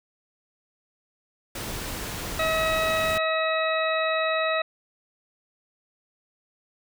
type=noise; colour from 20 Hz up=pink; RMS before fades=-33 dBFS; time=1.55-3.18 s; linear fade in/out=5 ms
type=harmonic tone; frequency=640 Hz; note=D#5; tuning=49 cents sharp; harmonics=1 / 2 / 3 / 4 / 6; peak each=-25 / -28 / -30 / -31 / -33 dBFS; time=2.39-4.62 s; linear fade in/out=5 ms
effects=none